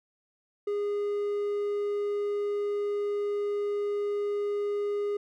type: tone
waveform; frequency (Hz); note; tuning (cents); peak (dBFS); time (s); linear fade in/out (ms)
triangle; 410.2; G#4; -21; -25; 0.67-5.17; 5
effects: none